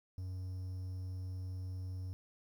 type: tone with quantisation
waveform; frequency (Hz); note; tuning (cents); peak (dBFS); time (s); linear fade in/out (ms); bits
triangle; 92.5; F#2; 0; -37; 0.18-2.13; 0; 11
effects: none